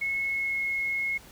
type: tone with pitch glide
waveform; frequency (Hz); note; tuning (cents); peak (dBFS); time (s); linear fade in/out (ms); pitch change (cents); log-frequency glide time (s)
sine; 2185 to 2169; C#7 to C#7; -26 to -38; -26; 0.01-1.18; 10; -12; 0.25-0.61
effects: pink hiss -51 dBFS RMS until 1.31 s